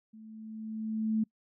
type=tone with level ramp; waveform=sine; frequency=219.1 Hz; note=A3; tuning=7 cents flat; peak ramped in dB=-48 to -24 dBFS; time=0.13-1.24 s; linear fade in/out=10 ms; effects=noise-tail reverb RT60 0.1 s tail -25 dB re dry